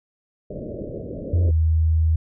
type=low-pass noise; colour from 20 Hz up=white; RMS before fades=-32 dBFS; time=0.5-1.51 s; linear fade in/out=5 ms; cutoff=610 Hz; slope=96 dB/octave
type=tone with pitch glide; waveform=sine; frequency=87.31 to 80.06 Hz; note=F2 to D#2; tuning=0 to +50 cents; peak=-15 dBFS; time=1.33-2.16 s; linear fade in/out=5 ms; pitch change=-150 cents; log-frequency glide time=1.45-1.51 s
effects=none